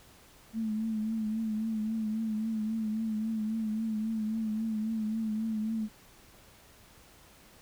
sine tone with vibrato, 219.2 Hz, A3, 6 cents flat, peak -29 dBFS, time 0.53-5.89 s, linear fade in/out 50 ms, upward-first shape triangle, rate 3.7 Hz, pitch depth 55 cents each way, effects pink hiss -57 dBFS RMS until 7.61 s

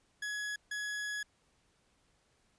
40% pulse tone bursts at uneven times, 1682 Hz, G#6, 22 cents sharp, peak -35 dBFS, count 2, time 0.22-0.56 / 0.71-1.23 s, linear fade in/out 5 ms, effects pink hiss -72 dBFS RMS until 2.58 s + resampled to 22050 Hz

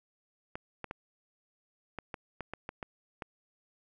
clicks, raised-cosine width 0.5 ms, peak -23 dBFS, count 10, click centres 0.555 / 0.843 / 0.911 / 1.987 / 2.142 / 2.407 / 2.536 / 2.691 / 2.828 / 3.222 s, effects none

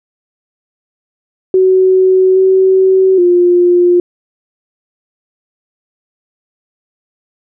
sine tone with pitch steps, 374.7 / 378.8 / 353.4 Hz, F#4 / F#4 / F4, +22 / +41 / +21 cents, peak -5 dBFS, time 1.54-4 s, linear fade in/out 2 ms, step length 820 ms, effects none

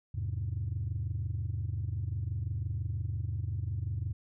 sine chord, E augmented, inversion none, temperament just, 82.41 / 103.01 / 128.76 Hz, E2 / G#2 / B#2, 0 / -14 / -27 cents, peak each -35 / -33 / -37 dBFS, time 0.14-4.13 s, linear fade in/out 10 ms, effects tanh soft clip ceiling -26 dBFS

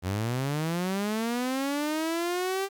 sawtooth linear sweep, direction up, 87.4 to 396 Hz, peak -23 dBFS, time 0.02-2.69 s, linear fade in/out 50 ms, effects 10-bit

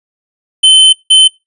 square tone bursts at uneven times, 3067 Hz, G7, 38 cents flat, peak -3 dBFS, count 2, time 0.63-0.93 / 1.1-1.28 s, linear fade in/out 10 ms, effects noise-tail reverb RT60 0.2 s tail -21 dB re dry + resampled to 24000 Hz

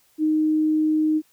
sine tone, 310 Hz, D#4, 6 cents flat, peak -17 dBFS, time 0.18-1.22 s, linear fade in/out 50 ms, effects white hiss -61 dBFS RMS until 1.32 s

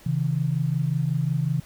sine tone pair together, 134.54 / 160 Hz, C3 / D#3, +49 / +49 cents, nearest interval minor third, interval 300 cents, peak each -24 / -24 dBFS, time 0.06-1.6 s, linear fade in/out 5 ms, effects pink hiss -51 dBFS RMS until 1.65 s

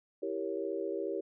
sine chord, E diminished seventh, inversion none, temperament equal, 329.6 / 392 / 466.2 / 554.4 Hz, E4 / G4 / Bb4 / Db5, 0 / 0 / 0 / 0 cents, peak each -39 / -36 / -39 / -40 dBFS, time 0.22-1.21 s, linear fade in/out 10 ms, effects none

